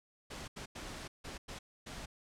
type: noise bursts at uneven times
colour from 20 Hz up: pink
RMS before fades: -45 dBFS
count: 6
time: 0.3-0.48 / 0.56-0.66 / 0.75-1.08 / 1.24-1.38 / 1.48-1.59 / 1.86-2.06 s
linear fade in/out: 10 ms
effects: low-pass 8000 Hz 12 dB/octave